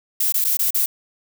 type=noise with dropouts; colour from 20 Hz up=violet; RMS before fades=-19 dBFS; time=0.2-0.86 s; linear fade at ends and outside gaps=5 ms; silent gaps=0.323-0.341 / 0.443-0.448 / 0.571-0.591 / 0.706-0.745 s; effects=none